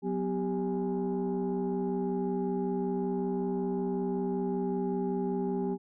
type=tone cluster; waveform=sine; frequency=184.3 / 249.6 / 394.7 / 829 Hz; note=F#3 / B3 / G4 / G#5; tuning=-7 / +19 / +12 / -3 cents; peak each=-32 / -33 / -31 / -40 dBFS; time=0.02-5.78 s; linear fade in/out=50 ms; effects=tanh soft clip ceiling -22 dBFS